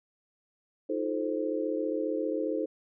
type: chord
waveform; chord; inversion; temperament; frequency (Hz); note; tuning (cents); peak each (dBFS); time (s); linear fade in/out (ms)
sine; F dominant seventh; third; just; 314.3 / 349.2 / 436.5 / 523.8; Eb4 / F4 / A4 / C5; +18 / 0 / -14 / +2; -32 / -38 / -33 / -33; 0.89-2.66; 10
effects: none